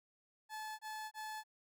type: tone bursts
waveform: 30% pulse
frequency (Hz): 864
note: A5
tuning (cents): -32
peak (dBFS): -40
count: 3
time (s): 0.49-1.438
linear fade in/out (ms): 50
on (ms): 300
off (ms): 24
effects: none